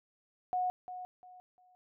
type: tone with echo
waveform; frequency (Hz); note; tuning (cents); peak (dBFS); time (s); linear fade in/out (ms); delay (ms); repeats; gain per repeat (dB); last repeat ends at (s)
sine; 730; F#5; -24; -29; 0.53-0.7; 0; 350; 3; -11; 1.75
effects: none